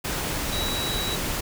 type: tone in noise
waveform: sine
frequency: 3896 Hz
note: B7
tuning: 24 cents flat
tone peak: -29 dBFS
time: 0.52-1.16 s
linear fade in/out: 10 ms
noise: pink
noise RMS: -28 dBFS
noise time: 0.04-1.41 s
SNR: -4 dB
effects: none